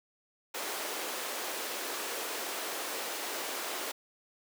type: high-pass noise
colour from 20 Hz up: pink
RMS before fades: -37 dBFS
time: 0.54-3.92 s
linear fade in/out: 10 ms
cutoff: 350 Hz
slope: 24 dB/octave
effects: none

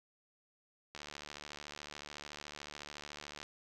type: click train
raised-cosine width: 0.2 ms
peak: -28 dBFS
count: 184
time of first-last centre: 0.95-3.43 s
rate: 73.8 Hz
effects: none

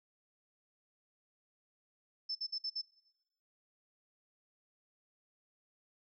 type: tone bursts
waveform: sine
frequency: 5274 Hz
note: E8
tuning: in tune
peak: -35 dBFS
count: 5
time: 2.29-2.816 s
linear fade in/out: 10 ms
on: 62 ms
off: 54 ms
effects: noise-tail reverb RT60 0.9 s tail -19 dB re dry

